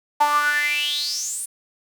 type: tone with high-pass filter sweep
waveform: sawtooth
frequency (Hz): 293.7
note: D4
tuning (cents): 0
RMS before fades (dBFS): -22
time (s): 0.2-1.46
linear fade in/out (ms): 10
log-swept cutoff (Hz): 860 to 9700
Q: 9.5
effects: 8-bit